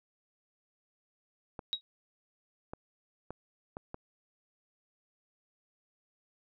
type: clicks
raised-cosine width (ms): 1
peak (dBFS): -26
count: 5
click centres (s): 1.592 / 2.735 / 3.306 / 3.769 / 3.944
type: tone with exponential decay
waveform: sine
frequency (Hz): 3809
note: A#7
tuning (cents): +37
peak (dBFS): -25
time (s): 1.73-1.81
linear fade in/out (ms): 0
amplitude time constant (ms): 17
effects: none

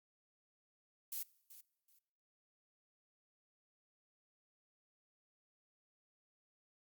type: noise with echo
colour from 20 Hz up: violet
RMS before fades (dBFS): -42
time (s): 1.12-1.23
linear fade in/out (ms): 5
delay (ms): 380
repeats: 2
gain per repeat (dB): -14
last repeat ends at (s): 1.99
effects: noise-tail reverb RT60 1.0 s tail -23 dB re dry + Opus 48 kbps

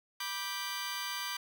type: chord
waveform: 15% pulse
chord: G major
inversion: first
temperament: just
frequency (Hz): 980 / 1176 / 1568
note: B5 / D6 / G6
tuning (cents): -14 / +2 / 0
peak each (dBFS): -34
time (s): 0.2-1.37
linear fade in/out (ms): 5
effects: none

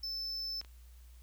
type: tone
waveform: triangle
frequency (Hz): 5274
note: E8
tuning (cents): 0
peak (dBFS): -35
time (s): 0.03-0.61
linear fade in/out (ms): 5
type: clicks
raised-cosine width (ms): 0.2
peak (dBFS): -31 / -37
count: 2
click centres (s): 0.614 / 0.648
effects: added 60 Hz sine -52 dBFS peak until 1.22 s + white hiss -67 dBFS RMS until 1.22 s

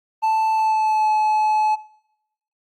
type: tone with pitch glide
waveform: triangle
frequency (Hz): 880 to 858.4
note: A5 to A5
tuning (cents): 0 to -43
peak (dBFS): -14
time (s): 0.22-1.76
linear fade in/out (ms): 20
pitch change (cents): -43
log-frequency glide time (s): 0.53-1.11
effects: noise-tail reverb RT60 0.8 s tail -21 dB re dry + Opus 24 kbps

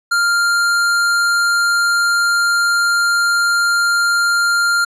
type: tone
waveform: square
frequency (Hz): 1396.9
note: F6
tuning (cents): 0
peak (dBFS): -13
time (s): 0.11-4.85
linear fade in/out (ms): 10
effects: low-pass 10000 Hz 12 dB/octave

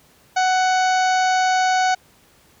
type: harmonic tone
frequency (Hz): 744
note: F#5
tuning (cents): +9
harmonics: 1 / 2 / 3 / 4 / 5 / 6 / 7 / 8 / 9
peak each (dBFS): -16 / -23 / -30 / -34 / -35 / -32 / -39 / -34 / -35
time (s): 0.36-1.95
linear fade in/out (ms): 10
effects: pink hiss -54 dBFS RMS until 2.6 s + high-pass 60 Hz 12 dB/octave

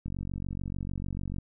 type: click train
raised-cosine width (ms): 5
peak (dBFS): -23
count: 63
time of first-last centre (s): 0.06-1.385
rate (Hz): 46.8
effects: none

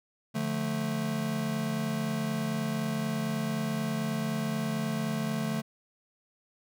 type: chord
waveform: square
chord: D minor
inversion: none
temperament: just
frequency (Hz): 146.83 / 176.2 / 220.2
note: D3 / F3 / A3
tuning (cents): 0 / +16 / +2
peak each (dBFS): -35 / -37 / -32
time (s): 0.34-5.62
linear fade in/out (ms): 20
effects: none

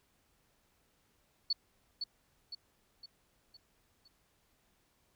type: tone with echo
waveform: sine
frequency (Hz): 4435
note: C#8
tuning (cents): 0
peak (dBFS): -28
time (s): 1.5-1.53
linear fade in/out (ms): 5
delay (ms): 510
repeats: 5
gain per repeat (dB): -6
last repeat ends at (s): 4.08
effects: pink hiss -73 dBFS RMS until 5.15 s

